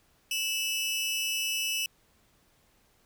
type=tone pair together; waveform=sawtooth; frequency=2635 / 2940 Hz; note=E7 / F#7; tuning=-1 / -12 cents; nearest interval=major second; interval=189 cents; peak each=-28 dBFS; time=0.31-1.86 s; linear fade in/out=2 ms; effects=pink hiss -66 dBFS RMS until 3.05 s